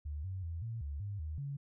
sine tone with pitch steps, 74 / 94.2 / 83.2 / 113.9 / 71.8 / 101.5 / 77.4 / 140.5 Hz, D2 / F#2 / E2 / A#2 / D2 / G#2 / D#2 / C#3, +14 / +32 / +17 / -40 / -39 / -39 / -9 / +24 cents, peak -37 dBFS, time 0.05-1.57 s, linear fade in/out 10 ms, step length 190 ms, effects none

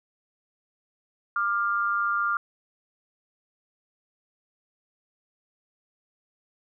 sine tone pair together, 1192.4 / 1396.9 Hz, D6 / F6, +26 / 0 cents, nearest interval minor third, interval 274 cents, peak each -26 / -25 dBFS, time 1.36-2.37 s, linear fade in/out 2 ms, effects none

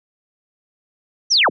sine linear sweep, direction down, 6180 to 32.7 Hz, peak -11 dBFS, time 1.3-1.5 s, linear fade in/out 20 ms, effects none

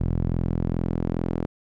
sawtooth tone with band-pass filter sweep, 42.4 Hz, E1, 50 cents sharp, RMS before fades -25 dBFS, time 0-1.46 s, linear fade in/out 10 ms, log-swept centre 130 to 290 Hz, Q 0.87, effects none

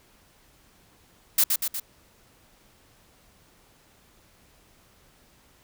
blue noise with echo, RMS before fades -19 dBFS, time 1.38-1.44 s, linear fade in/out 5 ms, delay 120 ms, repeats 3, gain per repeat -4 dB, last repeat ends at 1.8 s, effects pink hiss -59 dBFS RMS until 5.63 s

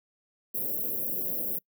white band-stop noise, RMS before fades -31 dBFS, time 0.54-1.59 s, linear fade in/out 10 ms, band 590 to 12000 Hz, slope 48 dB/octave, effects noise-tail reverb RT60 0.1 s tail -25 dB re dry + high-pass 150 Hz 12 dB/octave

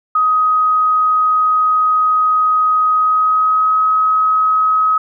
sine tone with pitch glide, 1257 to 1272.3 Hz, D#6 to D#6, +17 to +38 cents, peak -10 dBFS, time 0.15-4.98 s, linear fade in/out 5 ms, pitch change +21 cents, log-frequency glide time 2.93-3.79 s, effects none

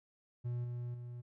triangle tone with level steps, 121.2 Hz, B2, 32 cents flat, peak -33 / -36 / -41 dBFS, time 0.44-1.22 s, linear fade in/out 20 ms, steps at 0.64 / 0.94 s, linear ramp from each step 5 ms, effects none

